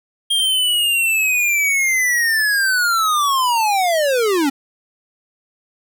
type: linear sweep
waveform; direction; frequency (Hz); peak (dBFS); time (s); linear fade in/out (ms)
square; down; 3227 to 263.8; -15; 0.3-4.5; 10
effects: none